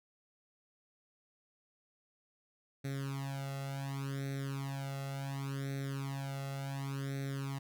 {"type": "tone with flanger", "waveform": "sawtooth", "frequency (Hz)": 137.4, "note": "C#3", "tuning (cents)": -15, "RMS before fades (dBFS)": -39, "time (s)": [2.84, 7.59], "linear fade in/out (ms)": 10, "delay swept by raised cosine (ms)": [0.5, 1.5], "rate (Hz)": 0.69, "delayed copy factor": 0.95, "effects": []}